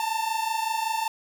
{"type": "tone pair together", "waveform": "45% pulse", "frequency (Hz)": [880, 905.3], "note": ["A5", "A5"], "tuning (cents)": [0, 49], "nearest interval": "unison", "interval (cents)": 49, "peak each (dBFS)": -28, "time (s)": [0, 1.08], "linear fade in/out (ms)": 2, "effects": []}